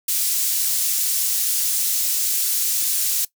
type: high-pass noise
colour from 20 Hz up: pink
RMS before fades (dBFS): -21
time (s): 0.08-3.25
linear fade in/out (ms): 5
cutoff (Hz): 7100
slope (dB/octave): 12
effects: noise-tail reverb RT60 0.1 s tail -19 dB re dry